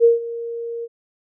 sine tone with ADSR envelope, 466.2 Hz, A#4, in tune, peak -7 dBFS, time 0-0.88 s, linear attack 42 ms, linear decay 150 ms, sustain -18 dB, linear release 41 ms, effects none

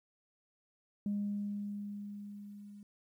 sine tone with level ramp, 204.3 Hz, G#3, 28 cents flat, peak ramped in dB -30 to -49 dBFS, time 1.06-2.83 s, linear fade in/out 2 ms, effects tanh soft clip ceiling -28 dBFS + 12-bit

